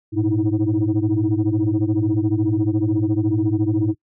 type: tone cluster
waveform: sine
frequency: 105.2 / 116.9 / 312.4 / 326.4 Hz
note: G#2 / A#2 / D#4 / E4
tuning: +23 / +5 / +7 / -17 cents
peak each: -21 / -25 / -20 / -20 dBFS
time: 0.12-3.95 s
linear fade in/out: 50 ms
effects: noise-tail reverb RT60 0.1 s tail -24 dB re dry + tanh soft clip ceiling -10 dBFS